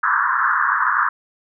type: band-pass noise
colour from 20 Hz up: white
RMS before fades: -18 dBFS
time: 0.03-1.09 s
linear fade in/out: 5 ms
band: 970 to 1700 Hz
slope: 96 dB/octave
effects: none